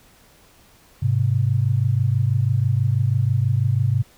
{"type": "tone pair together", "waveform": "sine", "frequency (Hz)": [103.83, 129.97], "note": ["G#2", "C3"], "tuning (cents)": [0, -11], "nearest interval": "major third", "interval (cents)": 389, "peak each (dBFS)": -19, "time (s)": [1.02, 4.03], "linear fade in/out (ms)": 10, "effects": ["pink hiss -53 dBFS RMS until 4.17 s"]}